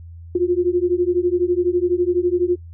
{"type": "beating tone pair", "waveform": "sine", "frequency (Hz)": [349.2, 361.2], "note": ["F4", "F#4"], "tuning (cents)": [0, -42], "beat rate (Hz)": 12, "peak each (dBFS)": -18, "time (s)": [0.35, 2.56], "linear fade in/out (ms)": 5, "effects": ["noise-tail reverb RT60 0.1 s tail -21 dB re dry", "added 84 Hz sine -35 dBFS peak until 2.73 s"]}